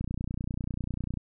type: click train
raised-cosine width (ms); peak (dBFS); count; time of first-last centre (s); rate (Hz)
5; -20; 36; 0.01-1.173; 30.1
effects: none